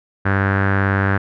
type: tone with low-pass filter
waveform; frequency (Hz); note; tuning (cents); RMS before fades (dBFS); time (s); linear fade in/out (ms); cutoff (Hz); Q
sawtooth; 97.9; G2; -2; -17; 0.25-1.18; 10; 1600; 5.4
effects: none